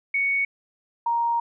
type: tone pair in turn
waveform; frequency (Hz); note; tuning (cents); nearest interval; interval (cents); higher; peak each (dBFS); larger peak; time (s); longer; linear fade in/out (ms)
sine; 2226 / 935.9; C#7 / A#5; +7 / +7; octave + minor third; 1500; first; -20; neither; 0.14-0.45 / 1.06-1.4; second; 5
effects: none